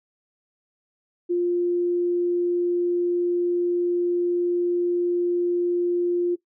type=tone; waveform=sine; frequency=350.8 Hz; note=F4; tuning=8 cents sharp; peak=-19 dBFS; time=1.29-6.36 s; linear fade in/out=20 ms; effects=noise-tail reverb RT60 0.1 s tail -18 dB re dry